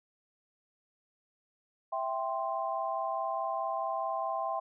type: chord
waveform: sine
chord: C major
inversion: first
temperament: equal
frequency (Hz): 659.3 / 784 / 1046.5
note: E5 / G5 / C6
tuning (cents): 0 / 0 / 0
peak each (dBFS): -35 / -35 / -35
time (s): 1.92-4.6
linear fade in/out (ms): 10
effects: none